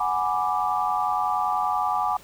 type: chord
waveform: sine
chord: G# half-diminished seventh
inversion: third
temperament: equal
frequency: 740 / 830.6 / 987.8 / 1174.7 Hz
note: F#5 / G#5 / B5 / D6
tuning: 0 / 0 / 0 / 0 cents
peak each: -27 / -26 / -30 / -26 dBFS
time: 0-2.17 s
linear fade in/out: 5 ms
effects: pink hiss -49 dBFS RMS until 2.23 s